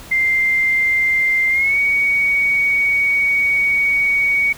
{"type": "tone with pitch glide", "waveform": "sine", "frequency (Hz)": [2093, 2243], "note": ["C7", "C#7"], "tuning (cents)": [0, 20], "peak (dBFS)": -13, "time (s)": [0.11, 4.53], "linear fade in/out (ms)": 10, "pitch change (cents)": 120, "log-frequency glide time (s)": [1.5, 1.77], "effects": ["pink hiss -38 dBFS RMS until 4.57 s"]}